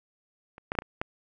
clicks, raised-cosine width 0.5 ms, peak -30 / -14 / -24 / -6 / -28 / -14 dBFS, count 6, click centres 0.581 / 0.719 / 0.752 / 0.788 / 0.821 / 1.015 s, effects none

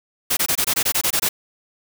white noise bursts, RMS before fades -19 dBFS, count 11, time 0.3-1.29 s, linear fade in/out 10 ms, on 70 ms, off 22 ms, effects none

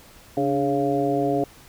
harmonic tone with a mistuned harmonic, 138.59 Hz, C#3, in tune, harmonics 1 / 2 / 3 / 4 / 5, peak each -31 / -24 / -25 / -28 / -25 dBFS, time 0.37-1.44 s, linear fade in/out 2 ms, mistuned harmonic 2, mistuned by +78 cents, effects pink hiss -49 dBFS RMS until 1.68 s

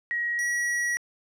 sine / square tone pair in turn, 1900 / 1919.9 Hz, A#6 / B6, +33 / -49 cents, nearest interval unison, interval 18 cents, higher second, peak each -25 dBFS, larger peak neither, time 0.11-0.39 / 0.39-0.97 s, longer second, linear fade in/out 0 ms, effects low-pass 10000 Hz 12 dB/octave + 11-bit

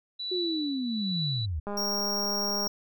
sine tone with tremolo, 3951 Hz, B7, in tune, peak -29 dBFS, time 0.19-1.46 s, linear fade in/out 10 ms, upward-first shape triangle, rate 1.2 Hz, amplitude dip 75%
sine linear sweep, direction down, 372.2 to 69.6 Hz, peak -28 dBFS, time 0.31-1.6 s, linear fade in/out 10 ms
click train, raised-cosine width 1 ms, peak -22 dBFS, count 205, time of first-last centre 1.67-2.67 s, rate 204 Hz
square tone, 5588 Hz, F8, in tune, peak -29 dBFS, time 1.77-2.68 s, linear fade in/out 5 ms
effects none

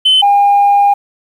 sine tone pair in turn, 3051 / 808.1 Hz, G7 / G#5, -48 / -48 cents, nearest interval octave + major seventh, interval 2300 cents, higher first, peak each -4 dBFS, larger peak neither, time 0.05-0.22 / 0.22-0.94 s, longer second, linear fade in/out 10 ms, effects tanh soft clip ceiling -3 dBFS + 7-bit

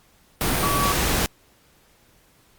sine tone in noise, 1139 Hz, C#6, 47 cents sharp, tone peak -22 dBFS, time 0.63-0.92 s, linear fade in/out 0 ms, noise pink, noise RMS -22 dBFS, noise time 0.41-1.26 s, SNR -3 dB, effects pink hiss -58 dBFS RMS until 2.58 s + Opus 48 kbps

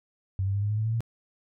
sine tone with pitch steps, 95.7 / 98.22 / 100.81 / 103.46 / 106.19 / 108.98 / 111.85 / 114.8 Hz, G2 / G2 / G2 / G#2 / G#2 / A2 / A2 / A#2, -41 / +4 / +49 / -6 / +39 / -16 / +29 / -26 cents, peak -24 dBFS, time 0.39-1.006 s, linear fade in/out 0 ms, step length 77 ms, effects none

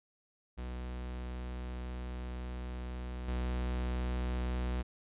45% pulse tone with level steps, 61.9 Hz, B1, 5 cents sharp, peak -38 / -32 dBFS, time 0.57-4.83 s, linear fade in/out 20 ms, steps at 3.28 s, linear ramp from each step 5 ms, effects resampled to 8000 Hz

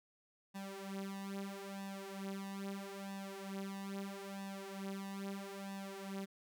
sawtooth tone with flanger, 196 Hz, G3, in tune, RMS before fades -45 dBFS, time 0.54-6.26 s, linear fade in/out 20 ms, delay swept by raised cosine 1.1 to 6.2 ms, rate 0.77 Hz, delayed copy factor +0.85, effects none

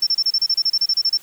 sine tone bursts, 5390 Hz, E8, 38 cents sharp, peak -14 dBFS, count 15, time 0.02-1.174 s, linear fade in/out 5 ms, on 48 ms, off 31 ms, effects white hiss -47 dBFS RMS until 1.22 s

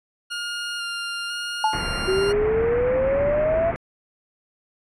20% pulse tone with vibrato, 1411 Hz, F6, 17 cents sharp, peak -22 dBFS, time 0.3-2.33 s, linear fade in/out 20 ms, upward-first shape square, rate 1 Hz, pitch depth 13 cents each way
sine tone with exponential decay, 869 Hz, A5, 22 cents flat, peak -14 dBFS, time 1.64-1.95 s, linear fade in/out 2 ms, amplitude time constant 67 ms
pink low-pass noise, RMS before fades -29 dBFS, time 1.73-3.76 s, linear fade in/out 0 ms, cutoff 2300 Hz, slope 48 dB/octave
sine exponential sweep, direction up, 373.6 to 681 Hz, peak -18 dBFS, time 2.07-3.72 s, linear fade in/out 20 ms
effects resampled to 22050 Hz

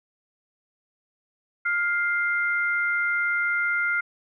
sine tone pair together, 1408.7 / 2093 Hz, F6 / C7, +15 / 0 cents, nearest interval perfect fifth, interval 685 cents, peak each -23 / -26 dBFS, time 1.65-4.01 s, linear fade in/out 10 ms, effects none

